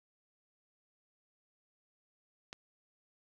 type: click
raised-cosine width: 0.2 ms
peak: -26 dBFS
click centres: 2.529 s
effects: none